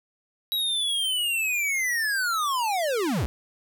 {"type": "linear sweep", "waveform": "square", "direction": "down", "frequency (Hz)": [3877, 51], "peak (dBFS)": -24, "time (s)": [0.52, 3.26], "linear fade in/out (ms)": 0, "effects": []}